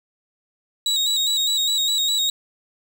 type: tone with vibrato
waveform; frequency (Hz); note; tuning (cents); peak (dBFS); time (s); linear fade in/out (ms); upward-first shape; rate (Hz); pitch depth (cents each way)
35% pulse; 3831; A#7; +47; -17; 0.86-2.3; 2; square; 4.9; 36
effects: none

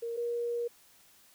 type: tone pair in turn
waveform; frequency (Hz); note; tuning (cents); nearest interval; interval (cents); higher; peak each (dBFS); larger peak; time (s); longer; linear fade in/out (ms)
sine; 466.2 / 474.1; A#4 / A#4; 0 / +29; unison; 29; second; -33 / -30; second; 0.02-0.17 / 0.17-0.68; second; 10
effects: white hiss -61 dBFS RMS until 1.34 s

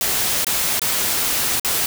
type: noise with dropouts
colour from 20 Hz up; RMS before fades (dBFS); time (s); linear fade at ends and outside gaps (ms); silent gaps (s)
white; -20; 0.01-1.86; 1; 0.446-0.467 / 0.795-0.817 / 1.597-1.647
effects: none

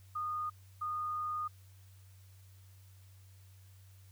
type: tone bursts at uneven times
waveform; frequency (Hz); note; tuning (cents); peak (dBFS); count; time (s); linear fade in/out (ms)
sine; 1228; D#6; -23; -34; 2; 0.15-0.5 / 0.81-1.48; 10
effects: added 95 Hz sine -55 dBFS peak until 4.11 s + white hiss -67 dBFS RMS until 4.11 s

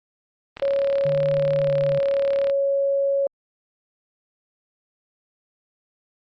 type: click train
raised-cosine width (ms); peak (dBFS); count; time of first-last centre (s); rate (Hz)
0.3; -18; 71; 0.57-2.498; 36.3
type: tone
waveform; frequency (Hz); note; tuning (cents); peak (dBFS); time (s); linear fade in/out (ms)
sine; 554.4; C#5; 0; -18; 0.62-3.27; 2
type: tone with pitch glide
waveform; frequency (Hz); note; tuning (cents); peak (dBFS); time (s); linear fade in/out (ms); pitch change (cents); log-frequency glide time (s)
sine; 148.5 to 145.28; D3 to D3; +20 to -18; -27; 1.05-1.99; 5; -38; 1.65-1.71
effects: Opus 32 kbps

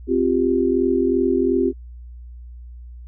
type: chord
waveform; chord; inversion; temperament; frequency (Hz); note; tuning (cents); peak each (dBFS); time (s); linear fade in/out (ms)
sine; C suspended fourth; none; equal; 261.6 / 349.2 / 392; C4 / F4 / G4; 0 / 0 / 0; -20; 0.07-1.73; 50
effects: added 60 Hz sine -35 dBFS peak until 3.07 s

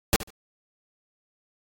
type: noise with echo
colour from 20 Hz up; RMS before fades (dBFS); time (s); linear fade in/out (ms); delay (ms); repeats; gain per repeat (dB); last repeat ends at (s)
pink; -19; 0.13-0.16; 0; 72; 2; -15; 0.304
effects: AAC 64 kbps

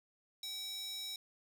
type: tone with high-pass filter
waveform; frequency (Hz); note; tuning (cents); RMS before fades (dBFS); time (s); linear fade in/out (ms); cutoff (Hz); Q
square; 767; G5; -38; -43; 0.43-1.16; 2; 4300; 5
effects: none

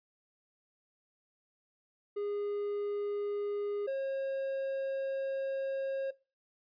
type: tone pair in turn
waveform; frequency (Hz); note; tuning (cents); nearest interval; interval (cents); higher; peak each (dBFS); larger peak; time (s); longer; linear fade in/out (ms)
triangle; 410 / 540.4; G#4 / C#5; -22 / -44; perfect fourth; 478; second; -31 / -29; second; 2.16-3.87 / 3.87-6.11; second; 10
effects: noise-tail reverb RT60 0.3 s tail -21 dB re dry + resampled to 11025 Hz

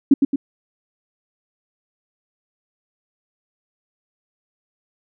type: tone with echo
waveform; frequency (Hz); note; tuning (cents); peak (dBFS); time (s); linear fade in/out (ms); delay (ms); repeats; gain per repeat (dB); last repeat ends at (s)
sine; 277.2; C#4; 0; -6; 0.11-0.14; 5; 110; 2; -5; 0.36
effects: none

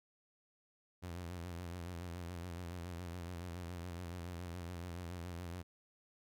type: tone with vibrato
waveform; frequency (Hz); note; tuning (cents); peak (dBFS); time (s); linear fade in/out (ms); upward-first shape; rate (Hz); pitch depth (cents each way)
sawtooth; 87.31; F2; 0; -39; 1.02-5.63; 20; sine; 7.1; 72
effects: none

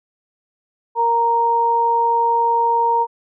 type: tone pair together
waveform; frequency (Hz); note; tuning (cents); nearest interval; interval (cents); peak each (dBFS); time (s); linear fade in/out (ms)
sine; 466.2 / 931.6; A#4 / A#5; 0 / -1; octave; 1199; -22 / -14; 0.95-3.07; 50
effects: none

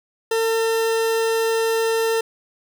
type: tone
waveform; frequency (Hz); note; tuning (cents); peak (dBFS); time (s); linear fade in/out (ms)
40% pulse; 451.6; A4; +45; -17; 0.31-2.21; 5
effects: none

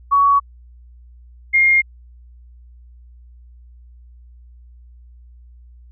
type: tone pair in turn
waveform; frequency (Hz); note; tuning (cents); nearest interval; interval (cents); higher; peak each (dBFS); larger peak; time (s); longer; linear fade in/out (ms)
sine; 1124 / 2127; C#6 / C7; +24 / +28; major seventh; 1104; second; -10 / -10; neither; 0.11-0.4 / 1.53-1.82; neither; 20
effects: added 60 Hz sine -41 dBFS peak until 5.91 s

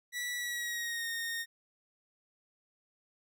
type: tone with pitch glide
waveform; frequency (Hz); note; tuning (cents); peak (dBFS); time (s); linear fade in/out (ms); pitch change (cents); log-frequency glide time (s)
sawtooth; 1951 to 1846.8; B6 to A#6; -22 to -17; -31; 0.12-1.46; 50; -95; 0.36-1.08
effects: none

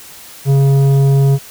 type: tone with tanh clipping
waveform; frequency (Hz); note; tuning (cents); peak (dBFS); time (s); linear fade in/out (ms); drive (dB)
sine; 137.7; C#3; -11; -9; 0.45-1.39; 50; 10
effects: white hiss -36 dBFS RMS until 1.5 s

